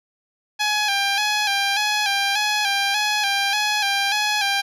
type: tone with vibrato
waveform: 10% pulse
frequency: 818 Hz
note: G#5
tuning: 26 cents flat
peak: -10 dBFS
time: 0.59-4.62 s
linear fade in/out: 20 ms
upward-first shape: square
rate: 1.7 Hz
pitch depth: 49 cents each way
effects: low-pass 9000 Hz 12 dB/octave